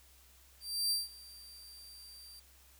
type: tone with ADSR envelope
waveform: sawtooth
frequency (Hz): 4699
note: D8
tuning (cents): 0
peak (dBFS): -26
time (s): 0.6-2.4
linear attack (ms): 310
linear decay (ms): 170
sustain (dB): -22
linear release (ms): 7
effects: added 65 Hz sine -63 dBFS peak until 2.79 s + white hiss -63 dBFS RMS until 2.79 s